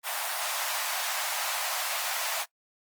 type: high-pass noise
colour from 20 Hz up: pink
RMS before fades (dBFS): -31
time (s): 0.03-2.46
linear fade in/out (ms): 50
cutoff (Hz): 640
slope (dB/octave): 48
effects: noise-tail reverb RT60 0.1 s tail -21 dB re dry + Opus 32 kbps